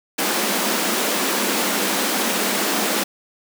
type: high-pass noise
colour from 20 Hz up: pink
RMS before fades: -21 dBFS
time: 0.18-3.04 s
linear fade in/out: 10 ms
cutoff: 190 Hz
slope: 96 dB/octave
effects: none